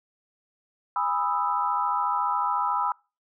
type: chord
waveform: sine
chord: E major seventh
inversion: first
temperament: equal with one note detuned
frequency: 819.6 / 987.8 / 1244.5 / 1318.5 Hz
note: G#5 / B5 / D#6 / E6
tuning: -23 / 0 / 0 / 0 cents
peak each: -30 / -26 / -31 / -29 dBFS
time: 0.96-2.92 s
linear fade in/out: 2 ms
effects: noise-tail reverb RT60 0.3 s tail -25 dB re dry